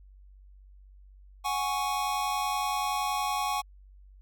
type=chord; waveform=square; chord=F# suspended second; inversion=none; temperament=equal; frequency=740 / 830.6 / 1108.7 Hz; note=F#5 / G#5 / C#6; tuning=0 / 0 / 0 cents; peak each=-35 / -32 / -32 dBFS; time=1.44-3.62 s; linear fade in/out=20 ms; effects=added 48 Hz sine -50 dBFS peak until 4.21 s